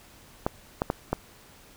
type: clicks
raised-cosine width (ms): 1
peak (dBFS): -10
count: 4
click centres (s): 0.465 / 0.819 / 0.901 / 1.13
effects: pink hiss -53 dBFS RMS until 1.76 s